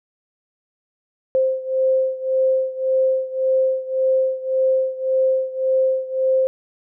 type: beating tone pair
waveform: sine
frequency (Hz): 523.3 / 525.1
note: C5 / C5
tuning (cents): 0 / +6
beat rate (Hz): 1.8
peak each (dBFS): -18 / -21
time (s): 1.35-6.47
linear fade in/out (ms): 0
effects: none